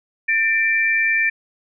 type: tone pair together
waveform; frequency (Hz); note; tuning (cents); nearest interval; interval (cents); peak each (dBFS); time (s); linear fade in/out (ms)
sine; 1795.2 / 2349; A6 / D7; +34 / 0; perfect fourth; 466; -18; 0.28-1.3; 10
effects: none